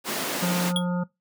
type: high-pass noise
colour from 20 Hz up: pink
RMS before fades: -29 dBFS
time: 0.04-0.73 s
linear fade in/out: 50 ms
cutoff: 200 Hz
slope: 24 dB/octave
type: harmonic tone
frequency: 177.7 Hz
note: F3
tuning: 30 cents sharp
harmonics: 1 / 3 / 5 / 7 / 8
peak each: -23 / -33 / -37 / -40 / -41 dBFS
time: 0.42-1.04 s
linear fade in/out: 10 ms
type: tone with exponential decay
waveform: square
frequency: 3322 Hz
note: G#7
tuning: in tune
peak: -19 dBFS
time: 0.76-0.85 s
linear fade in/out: 2 ms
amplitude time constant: 18 ms
effects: noise-tail reverb RT60 0.2 s tail -22 dB re dry